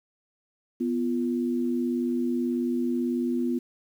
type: tone pair together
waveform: sine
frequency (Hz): 246.9 / 345.2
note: B3 / F4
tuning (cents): 0 / -20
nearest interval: tritone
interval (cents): 580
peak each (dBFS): -25 / -29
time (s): 0.8-3.59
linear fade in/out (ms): 10
effects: 9-bit

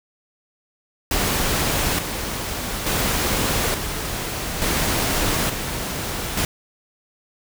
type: noise with tremolo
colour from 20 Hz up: pink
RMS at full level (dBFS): -21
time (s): 1.11-6.45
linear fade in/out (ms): 2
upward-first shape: square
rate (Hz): 0.57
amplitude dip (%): 50
effects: none

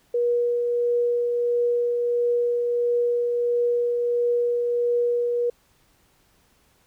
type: tone with tremolo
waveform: sine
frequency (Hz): 480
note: B4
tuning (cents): -49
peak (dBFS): -18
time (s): 0.14-5.5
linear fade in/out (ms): 5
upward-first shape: triangle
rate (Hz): 1.5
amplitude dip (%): 30
effects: pink hiss -62 dBFS RMS until 6.86 s

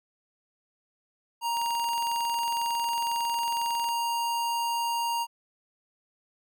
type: tone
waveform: square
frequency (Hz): 936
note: A#5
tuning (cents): +7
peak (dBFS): -27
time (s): 1.41-5.27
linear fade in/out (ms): 50
type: click train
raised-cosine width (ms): 0.2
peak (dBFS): -25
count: 52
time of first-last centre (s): 1.57-3.888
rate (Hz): 22
effects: none

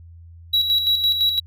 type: tone with tremolo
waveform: triangle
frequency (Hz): 3891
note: B7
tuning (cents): -27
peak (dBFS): -13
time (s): 0.53-1.4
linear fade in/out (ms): 10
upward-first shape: square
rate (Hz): 5.9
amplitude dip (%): 50
effects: added 84 Hz sine -40 dBFS peak until 1.46 s

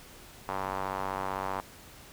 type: tone with band-pass filter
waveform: square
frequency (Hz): 47.82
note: G1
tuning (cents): -42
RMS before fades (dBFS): -34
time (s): 0.48-1.61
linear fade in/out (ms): 10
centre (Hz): 970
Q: 2.4
effects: pink hiss -51 dBFS RMS until 2.12 s

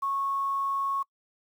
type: tone with quantisation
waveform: sine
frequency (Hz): 1100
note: C#6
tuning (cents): -14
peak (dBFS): -26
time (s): 0.02-1.03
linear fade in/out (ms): 10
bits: 9
effects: noise-tail reverb RT60 0.1 s tail -25 dB re dry

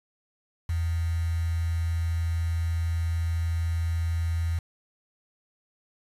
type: tone with quantisation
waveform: sine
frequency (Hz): 83.2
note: E2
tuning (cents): +17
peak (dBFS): -24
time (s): 0.69-4.59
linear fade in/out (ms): 5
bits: 7
effects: resampled to 32000 Hz

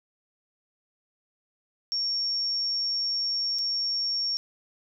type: tone with dropouts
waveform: sine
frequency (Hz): 5510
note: F8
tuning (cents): -24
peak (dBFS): -25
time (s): 1.92-4.37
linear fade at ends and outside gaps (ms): 0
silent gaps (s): 3.586-3.59
effects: none

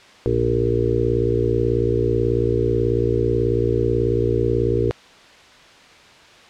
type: harmonic tone with a mistuned harmonic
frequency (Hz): 58.27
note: A#1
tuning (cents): 0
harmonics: 1 / 2 / 4 / 5 / 6 / 7 / 8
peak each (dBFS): -27 / -22 / -31 / -29 / -24 / -22 / -23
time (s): 0.26-4.91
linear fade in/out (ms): 0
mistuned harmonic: 1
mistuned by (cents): +42
effects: white hiss -46 dBFS RMS until 6.49 s + low-pass 4000 Hz 12 dB/octave

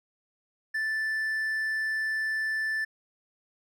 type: tone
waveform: triangle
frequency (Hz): 1760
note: A6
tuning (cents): 0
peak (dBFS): -25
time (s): 0.74-2.85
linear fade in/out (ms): 10
effects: none

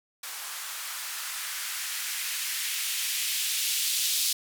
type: noise with band-pass filter sweep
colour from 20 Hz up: violet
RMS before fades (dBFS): -31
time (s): 0.23-4.33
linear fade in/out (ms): 5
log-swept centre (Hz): 960 to 3700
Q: 1.3
effects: none

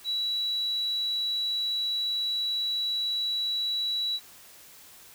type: tone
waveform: sine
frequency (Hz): 3920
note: B7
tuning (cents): -14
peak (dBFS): -26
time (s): 0.04-4.2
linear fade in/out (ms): 50
effects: white hiss -51 dBFS RMS until 5.14 s

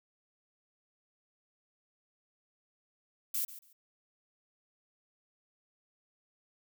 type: noise with echo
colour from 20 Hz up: violet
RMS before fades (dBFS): -33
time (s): 3.34-3.45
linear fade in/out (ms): 5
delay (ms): 140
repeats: 2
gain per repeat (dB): -15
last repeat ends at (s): 3.73
effects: none

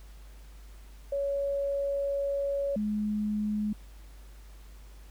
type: tone pair in turn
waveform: sine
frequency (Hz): 560 / 210.7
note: C#5 / G#3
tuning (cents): +18 / +25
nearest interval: octave + perfect fourth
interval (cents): 1693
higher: first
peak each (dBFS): -27 / -27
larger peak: neither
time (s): 1.12-2.76 / 2.76-3.73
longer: first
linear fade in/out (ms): 5
effects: added 50 Hz sine -46 dBFS peak until 5.1 s + pink hiss -59 dBFS RMS until 5.1 s

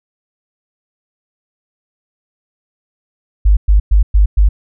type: tone bursts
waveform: sine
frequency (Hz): 50.5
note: G#1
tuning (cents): -48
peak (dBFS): -5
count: 5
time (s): 3.45-4.49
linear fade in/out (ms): 10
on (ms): 120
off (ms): 110
effects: none

